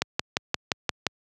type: click train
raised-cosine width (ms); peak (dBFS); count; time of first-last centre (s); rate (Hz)
0.2; -5; 7; 0.02-1.067; 5.73
effects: high-pass 80 Hz 12 dB/octave